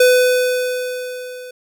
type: tone with level ramp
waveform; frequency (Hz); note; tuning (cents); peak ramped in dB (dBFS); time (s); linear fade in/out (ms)
square; 501; B4; +25; -8 to -32; 0-1.51; 5
effects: none